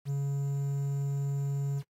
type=tone with quantisation; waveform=triangle; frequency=140 Hz; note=C#3; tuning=18 cents sharp; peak=-26 dBFS; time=0.05-1.83 s; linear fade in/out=50 ms; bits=9; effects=noise-tail reverb RT60 0.1 s tail -23 dB re dry + AAC 48 kbps